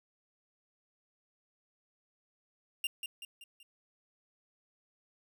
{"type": "tone with echo", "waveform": "45% pulse", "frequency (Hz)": 2794, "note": "F7", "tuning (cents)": 0, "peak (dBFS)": -31, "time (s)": [2.84, 2.87], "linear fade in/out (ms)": 2, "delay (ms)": 190, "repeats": 4, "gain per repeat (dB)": -6, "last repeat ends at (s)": 3.63, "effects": []}